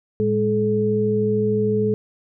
sine tone cluster, 112.8 / 206.2 / 429.6 Hz, A2 / G#3 / A4, +44 / -12 / -41 cents, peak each -25 / -22 / -19 dBFS, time 0.2-1.94 s, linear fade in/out 0 ms, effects none

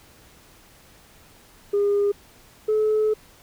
sine tone pair in turn, 406.2 / 430.4 Hz, G#4 / A4, -38 / -38 cents, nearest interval minor second, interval 100 cents, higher second, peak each -16 dBFS, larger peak neither, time 1.73-2.12 / 2.68-3.14 s, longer second, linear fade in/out 10 ms, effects tanh soft clip ceiling -15 dBFS + pink hiss -52 dBFS RMS until 3.42 s

